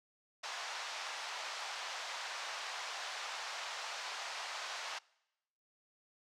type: band-pass noise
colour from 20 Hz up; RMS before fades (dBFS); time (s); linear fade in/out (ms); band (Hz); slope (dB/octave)
pink; -43; 0.43-4.99; 10; 720 to 6200; 24
effects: noise-tail reverb RT60 0.9 s tail -24 dB re dry